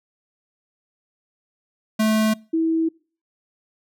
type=tone pair in turn; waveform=square / sine; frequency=217.5 / 324.9 Hz; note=A3 / E4; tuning=-20 / -25 cents; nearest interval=perfect fifth; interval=695 cents; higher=second; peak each=-17 dBFS; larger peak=neither; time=1.99-2.34 / 2.53-2.89 s; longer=second; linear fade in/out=10 ms; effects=noise-tail reverb RT60 0.4 s tail -25 dB re dry